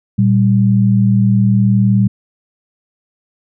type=tone pair together; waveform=sine; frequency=116.54 / 196 Hz; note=A#2 / G3; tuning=0 / 0 cents; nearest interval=major sixth; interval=900 cents; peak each=-11 dBFS; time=0.18-2.08 s; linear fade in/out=10 ms; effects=none